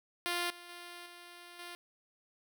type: tone with level steps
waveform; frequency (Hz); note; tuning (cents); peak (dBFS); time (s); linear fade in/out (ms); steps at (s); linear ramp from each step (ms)
5% pulse; 349.4; F4; +1; -21 / -38 / -35 / -39 / -33; 0.26-1.75; 0; 0.5 / 0.69 / 1.06 / 1.59; 2
effects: none